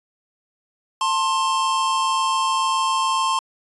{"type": "tone pair together", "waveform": "square", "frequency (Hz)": [889.9, 1057], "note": ["A5", "C6"], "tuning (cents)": [19, 17], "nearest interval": "minor third", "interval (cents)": 298, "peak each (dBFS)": [-25, -20], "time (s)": [1.01, 3.39], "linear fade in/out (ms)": 2, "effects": ["resampled to 24000 Hz"]}